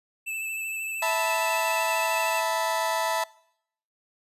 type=tone with vibrato; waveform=square; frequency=2637 Hz; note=E7; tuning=in tune; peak=-30 dBFS; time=0.26-2.41 s; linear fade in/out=20 ms; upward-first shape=sine; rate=13 Hz; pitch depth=21 cents each way
type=chord; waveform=35% pulse; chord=E suspended fourth; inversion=none; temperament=equal with one note detuned; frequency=653.9 / 880 / 987.8 Hz; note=E5 / A5 / B5; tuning=-14 / 0 / 0 cents; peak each=-27 dBFS; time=1.02-3.24 s; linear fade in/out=5 ms
effects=noise-tail reverb RT60 0.7 s tail -22 dB re dry + resampled to 32000 Hz